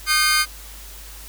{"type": "tone cluster", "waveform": "sawtooth", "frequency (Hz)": [1226, 1544, 2129, 4810], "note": ["D#6", "G6", "C7", "D8"], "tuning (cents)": [-26, -27, 30, 41], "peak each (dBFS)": -18, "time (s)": [0.06, 0.46], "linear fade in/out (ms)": 50, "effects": ["added 50 Hz sine -39 dBFS peak until 1.28 s", "white hiss -41 dBFS RMS until 1.28 s"]}